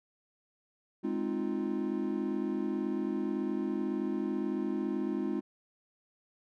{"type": "chord", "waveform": "triangle", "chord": "F minor seventh", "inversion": "first", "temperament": "equal", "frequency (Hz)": [207.7, 261.6, 311.1, 349.2], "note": ["Ab3", "C4", "Eb4", "F4"], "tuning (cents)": [0, 0, 0, 0], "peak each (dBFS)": -34, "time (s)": [1.03, 5.41], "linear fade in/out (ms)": 20, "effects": []}